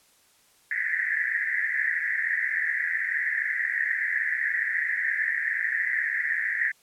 pink band-pass noise, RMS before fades -27 dBFS, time 0.71-6.72 s, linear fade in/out 5 ms, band 1700 to 2000 Hz, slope 96 dB/octave, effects white hiss -61 dBFS RMS until 6.82 s + low-pass 12000 Hz 12 dB/octave

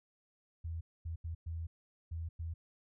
sine tone bursts at uneven times, 82.41 Hz, E2, in tune, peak -37 dBFS, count 6, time 0.64-0.81 / 1.05-1.16 / 1.24-1.35 / 1.46-1.67 / 2.11-2.29 / 2.39-2.54 s, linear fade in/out 10 ms, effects none

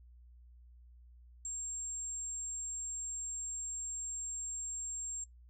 sine tone, 7459 Hz, A#8, in tune, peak -37 dBFS, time 1.45-5.24 s, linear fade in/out 2 ms, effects noise-tail reverb RT60 0.1 s tail -19 dB re dry + added 60 Hz sine -55 dBFS peak until 5.49 s

